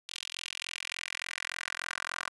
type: tone with high-pass filter sweep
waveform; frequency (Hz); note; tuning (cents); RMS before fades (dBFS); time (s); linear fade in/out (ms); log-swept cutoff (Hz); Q
10% pulse; 43.45; F1; -8; -39; 0.09-2.29; 0; 3300 to 1300; 2.4
effects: resampled to 24000 Hz + 10-bit